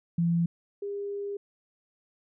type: tone pair in turn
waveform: sine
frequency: 169.5 / 403.6 Hz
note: E3 / G#4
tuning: +49 / -49 cents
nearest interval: octave + minor third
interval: 1502 cents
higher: second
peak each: -22 / -31 dBFS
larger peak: first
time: 0.18-0.46 / 0.82-1.37 s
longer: second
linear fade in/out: 5 ms
effects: none